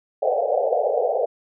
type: band-pass noise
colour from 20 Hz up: pink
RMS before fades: -21 dBFS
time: 0.22-1.26 s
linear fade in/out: 10 ms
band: 440 to 760 Hz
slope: 96 dB/octave
effects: none